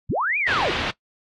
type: linear two-way sweep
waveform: sine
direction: up then down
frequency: 31.67 to 2497 to 283.9 Hz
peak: -20 dBFS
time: 0.09-0.71 s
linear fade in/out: 10 ms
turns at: 0.38 s
type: low-pass noise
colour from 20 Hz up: white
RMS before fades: -27 dBFS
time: 0.47-0.91 s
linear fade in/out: 10 ms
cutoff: 3500 Hz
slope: 24 dB/octave
effects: noise-tail reverb RT60 0.1 s tail -19 dB re dry + AAC 32 kbps